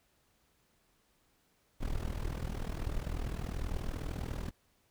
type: noise with amplitude modulation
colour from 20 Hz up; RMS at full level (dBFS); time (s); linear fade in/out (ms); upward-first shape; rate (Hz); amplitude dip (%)
brown; -33; 1.8-4.51; 20; sine; 40.3; 80
effects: pink hiss -72 dBFS RMS until 4.9 s